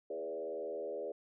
sine tone with frequency modulation, 494 Hz, B4, in tune, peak -37 dBFS, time 0.1-1.12 s, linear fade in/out 5 ms, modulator 78.6 Hz, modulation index 1.5, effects none

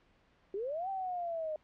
sine linear two-way sweep, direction up then down, 373.2 to 784 to 608 Hz, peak -34 dBFS, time 0.54-1.56 s, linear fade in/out 2 ms, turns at 0.89 s, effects pink hiss -68 dBFS RMS until 1.63 s + low-pass 3000 Hz 12 dB/octave

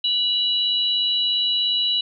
sine tone pair together, 2934 / 3931 Hz, F#7 / B7, -15 / -9 cents, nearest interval perfect fourth, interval 506 cents, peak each -21 dBFS, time 0.04-2.01 s, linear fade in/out 5 ms, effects none

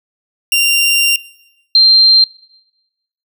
sawtooth / sine tone pair in turn, 2777 / 4161 Hz, F7 / C8, -10 / -10 cents, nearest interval perfect fifth, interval 700 cents, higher second, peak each -6 / -4 dBFS, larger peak second, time 0.52-1.16 / 1.75-2.24 s, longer first, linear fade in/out 2 ms, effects noise-tail reverb RT60 1.0 s tail -22 dB re dry

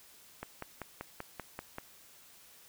click train, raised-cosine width 0.5 ms, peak -24 dBFS, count 8, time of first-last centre 0.43-1.784 s, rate 5.17 Hz, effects white hiss -58 dBFS RMS until 2.68 s

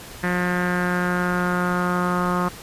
sawtooth tone with low-pass filter sweep, 178.6 Hz, F3, 39 cents sharp, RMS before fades -22 dBFS, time 0.23-2.49 s, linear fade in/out 10 ms, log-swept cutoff 1800 to 1200 Hz, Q 4.9, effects pink hiss -39 dBFS RMS until 2.62 s + resampled to 32000 Hz

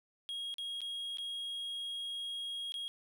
triangle tone with dropouts, 3279 Hz, G#7, 23 cents flat, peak -36 dBFS, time 0.29-2.88 s, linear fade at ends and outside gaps 0 ms, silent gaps 0.541-0.583 / 0.806-0.816 / 1.172-1.184 / 2.721-2.741 s, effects none

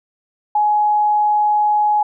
sine tone, 840 Hz, G#5, 19 cents sharp, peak -12 dBFS, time 0.55-2.03 s, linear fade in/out 5 ms, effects none

